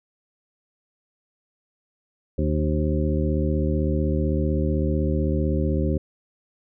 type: harmonic tone with a mistuned harmonic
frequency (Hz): 75.8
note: D#2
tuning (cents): -45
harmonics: 1 / 2 / 3 / 4 / 5 / 7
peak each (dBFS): -23 / -26 / -28 / -29 / -30 / -31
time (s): 2.38-5.98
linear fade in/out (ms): 5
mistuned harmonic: 5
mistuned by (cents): +28
effects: none